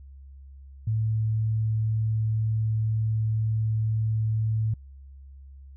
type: tone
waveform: sine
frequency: 110 Hz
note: A2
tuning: in tune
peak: -22 dBFS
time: 0.87-4.74 s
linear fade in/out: 5 ms
effects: added 68 Hz sine -43 dBFS peak until 5.76 s